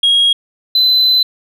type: tone pair in turn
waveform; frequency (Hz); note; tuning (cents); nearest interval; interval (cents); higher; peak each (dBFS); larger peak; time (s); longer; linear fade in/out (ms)
sine; 3282 / 4032; G#7 / B7; -21 / +35; major third; 356; second; -6; neither; 0.03-0.33 / 0.75-1.23; second; 5
effects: tanh soft clip ceiling -6 dBFS